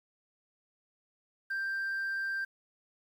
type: tone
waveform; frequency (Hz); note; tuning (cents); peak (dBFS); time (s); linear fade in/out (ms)
sine; 1577; G6; +10; -29; 1.5-2.45; 10
effects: tanh soft clip ceiling -30 dBFS + 10-bit